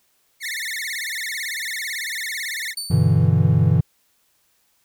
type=tone with vibrato; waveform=sawtooth; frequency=1975.5 Hz; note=B6; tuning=in tune; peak=-22 dBFS; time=0.4-2.75 s; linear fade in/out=50 ms; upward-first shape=sine; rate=18 Hz; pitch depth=210 cents each way
type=tone with exponential decay; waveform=25% pulse; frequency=4524 Hz; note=C#8; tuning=34 cents sharp; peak=-19 dBFS; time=2.77-3.28 s; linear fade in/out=5 ms; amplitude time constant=110 ms
type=chord; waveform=triangle; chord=E minor seventh; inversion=first; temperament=equal; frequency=98 / 123.47 / 146.83 / 164.81 Hz; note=G2 / B2 / D3 / E3; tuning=0 / 0 / 0 / 0 cents; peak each=-17 dBFS; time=2.9-3.81 s; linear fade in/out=10 ms
effects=white hiss -64 dBFS RMS until 4.84 s